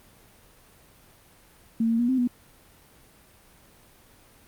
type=tone with pitch steps; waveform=sine; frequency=227 / 229.1 / 240 / 260.2 / 244.8 Hz; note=A#3 / A#3 / B3 / C4 / B3; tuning=-46 / -30 / -49 / -9 / -15 cents; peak=-20 dBFS; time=1.8-2.275 s; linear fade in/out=5 ms; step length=95 ms; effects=pink hiss -55 dBFS RMS until 4.47 s + Opus 32 kbps